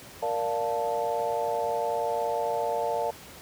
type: chord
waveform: sine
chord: Bb major seventh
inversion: none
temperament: equal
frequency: 466.2 / 587.3 / 698.5 / 880 Hz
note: Bb4 / D5 / F5 / A5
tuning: 0 / 0 / 0 / 0 cents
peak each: -31 dBFS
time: 0.22-3.11 s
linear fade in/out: 10 ms
effects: pink hiss -46 dBFS RMS until 3.41 s + high-pass 80 Hz 12 dB/octave